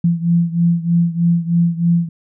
sine beating tone pair, 169.3 / 172.5 Hz, E3 / F3, +46 / -21 cents, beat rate 3.2 Hz, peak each -14 / -17 dBFS, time 0.04-2.09 s, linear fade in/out 5 ms, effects none

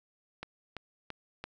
click train, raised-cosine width 0.3 ms, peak -23 dBFS, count 4, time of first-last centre 0.43-1.44 s, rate 2.97 Hz, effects none

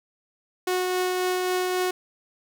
sawtooth tone with tremolo, 366 Hz, F#4, 19 cents flat, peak -18 dBFS, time 0.67-1.91 s, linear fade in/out 5 ms, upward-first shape triangle, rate 3.7 Hz, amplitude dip 25%, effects none

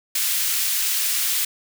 white high-pass noise, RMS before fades -22 dBFS, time 0.15-1.45 s, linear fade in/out 5 ms, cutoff 2000 Hz, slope 12 dB/octave, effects none

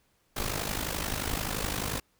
pink noise with amplitude modulation, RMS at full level -29 dBFS, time 0.36-2 s, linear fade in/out 10 ms, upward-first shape sine, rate 51.5 Hz, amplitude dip 75%, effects pink hiss -70 dBFS RMS until 2.19 s

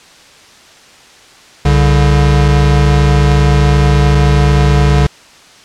square tone pair together, 65.4 / 142.8 Hz, C2 / D3, 0 / -48 cents, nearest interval octave + major second, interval 1352 cents, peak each -10 dBFS, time 1.65-5.07 s, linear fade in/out 5 ms, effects white hiss -40 dBFS RMS until 5.64 s + low-pass 6000 Hz 12 dB/octave

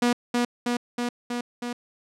sawtooth tone with echo, 241.7 Hz, B3, 37 cents flat, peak -15 dBFS, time 0.02-0.13 s, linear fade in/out 5 ms, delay 320 ms, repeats 5, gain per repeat -2 dB, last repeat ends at 1.73 s, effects low-pass 9000 Hz 12 dB/octave

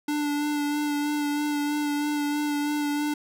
square tone with vibrato, 293.7 Hz, D4, in tune, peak -25 dBFS, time 0.08-3.14 s, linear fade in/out 5 ms, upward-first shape sine, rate 3.1 Hz, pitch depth 19 cents each way, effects none

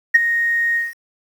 sine tone with ADSR envelope, 1864 Hz, A#6, 1 cent flat, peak -3 dBFS, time 0.14-0.94 s, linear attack 13 ms, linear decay 21 ms, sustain -12 dB, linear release 180 ms, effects tanh soft clip ceiling -1 dBFS + 7-bit

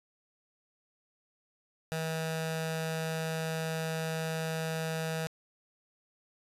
15% pulse tone with notch filter, 160.9 Hz, E3, 42 cents flat, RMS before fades -34 dBFS, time 1.92-5.27 s, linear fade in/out 0 ms, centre 320 Hz, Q 1.5, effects resampled to 32000 Hz

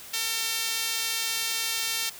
sawtooth tone with high-pass filter, 451.8 Hz, A4, 46 cents sharp, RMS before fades -29 dBFS, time 0.13-2.1 s, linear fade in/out 10 ms, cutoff 3200 Hz, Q 0.82, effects white hiss -44 dBFS RMS until 2.19 s

